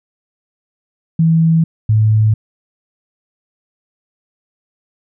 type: tone pair in turn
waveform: sine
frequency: 163.1 / 108.51 Hz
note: E3 / A2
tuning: -18 / -24 cents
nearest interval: perfect fifth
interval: 706 cents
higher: first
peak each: -8 dBFS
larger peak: neither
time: 1.19-1.64 / 1.89-2.34 s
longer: neither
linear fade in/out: 5 ms
effects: none